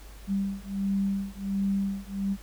sine beating tone pair, 196 / 197.4 Hz, G3 / G3, 0 / +12 cents, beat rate 1.4 Hz, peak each -29 dBFS, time 0.27-2.37 s, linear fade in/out 50 ms, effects added 50 Hz sine -44 dBFS peak until 2.42 s + pink hiss -52 dBFS RMS until 2.42 s

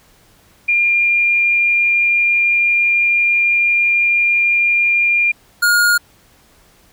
sine / square tone pair in turn, 2402 / 1428.2 Hz, D7 / F6, +38 / +38 cents, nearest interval major sixth, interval 900 cents, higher first, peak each -11 dBFS, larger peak neither, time 0.68-5.32 / 5.62-5.98 s, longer first, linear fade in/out 10 ms, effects pink hiss -51 dBFS RMS until 6.92 s

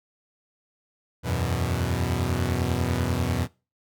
sawtooth chord, E suspended second, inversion none, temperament equal, 82.41 / 92.5 / 123.47 Hz, E2 / F#2 / B2, 0 / 0 / 0 cents, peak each -24 dBFS, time 1.23-3.48 s, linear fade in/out 50 ms, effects noise-tail reverb RT60 0.3 s tail -22 dB re dry

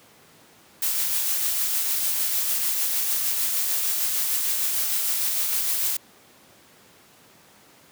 blue noise with tremolo, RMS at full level -23 dBFS, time 0.82-5.97 s, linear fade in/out 5 ms, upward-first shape triangle, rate 6.6 Hz, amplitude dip 30%, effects pink hiss -53 dBFS RMS until 7.91 s + high-pass 150 Hz 12 dB/octave

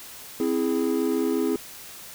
triangle chord, C augmented, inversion none, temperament equal, 261.6 / 329.6 / 415.3 Hz, C4 / E4 / G#4, 0 / 0 / 0 cents, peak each -24 dBFS, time 0.4-1.56 s, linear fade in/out 2 ms, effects white hiss -42 dBFS RMS until 2.14 s

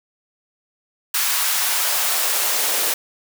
white noise with high-pass filter sweep, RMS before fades -20 dBFS, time 1.14-2.94 s, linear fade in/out 5 ms, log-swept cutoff 1200 to 390 Hz, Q 1.2, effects none

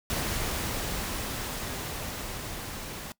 pink noise with level ramp, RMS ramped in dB -30 to -39 dBFS, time 0.1-3.12 s, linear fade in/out 0 ms, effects noise-tail reverb RT60 0.1 s tail -21 dB re dry

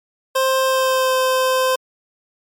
25% pulse tone with pitch glide, 526 to 517.3 Hz, C5 to C5, +9 to -20 cents, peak -11 dBFS, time 0.35-1.76 s, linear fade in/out 10 ms, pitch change -29 cents, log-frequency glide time 0.64-1.16 s, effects MP3 96 kbps

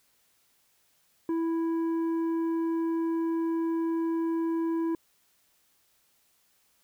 sine tone with tanh clipping, 329.6 Hz, E4, in tune, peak -27 dBFS, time 1.29-4.95 s, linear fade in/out 2 ms, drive 7 dB, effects white hiss -68 dBFS RMS until 6.83 s

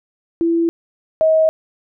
sine tone pair in turn, 334.5 / 635.3 Hz, E4 / D#5, +25 / +36 cents, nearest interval major seventh, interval 1111 cents, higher second, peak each -13 / -10 dBFS, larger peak second, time 0.41-0.69 / 1.21-1.49 s, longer neither, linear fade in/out 0 ms, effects none

